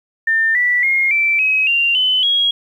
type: tone with pitch steps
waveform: sine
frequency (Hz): 1800 / 1962.9 / 2141 / 2334 / 2546 / 2776 / 3027 / 3301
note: A6 / B6 / C7 / D7 / D#7 / F7 / F#7 / G#7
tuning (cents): +39 / -11 / +39 / -11 / +39 / -11 / +39 / -11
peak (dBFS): -12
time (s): 0.27-2.51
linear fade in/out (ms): 5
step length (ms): 280
effects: 8-bit